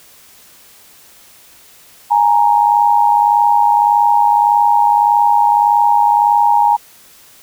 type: tone pair together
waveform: sine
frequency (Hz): 830.6 / 932.3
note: G#5 / A#5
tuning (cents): 0 / 0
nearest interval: major second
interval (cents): 200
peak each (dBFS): -11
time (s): 2.1-6.77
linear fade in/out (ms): 20
effects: white hiss -44 dBFS RMS until 7.42 s